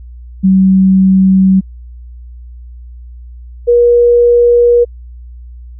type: tone pair in turn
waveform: sine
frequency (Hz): 190 / 478.8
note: F#3 / A#4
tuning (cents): +46 / +46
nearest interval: octave + major third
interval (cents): 1600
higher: second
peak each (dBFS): -4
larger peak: neither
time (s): 0.43-1.61 / 3.67-4.85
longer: neither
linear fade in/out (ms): 20
effects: added 60 Hz sine -28 dBFS peak until 5.79 s